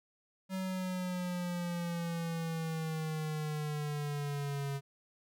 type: exponential sweep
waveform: square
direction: down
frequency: 189.7 to 138.59 Hz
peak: -35 dBFS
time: 0.49-4.81 s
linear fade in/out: 50 ms
effects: none